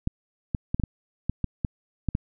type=clicks; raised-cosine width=5 ms; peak=-12 dBFS; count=10; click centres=0.074 / 0.548 / 0.745 / 0.798 / 0.837 / 1.296 / 1.443 / 1.648 / 2.087 / 2.151 s; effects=none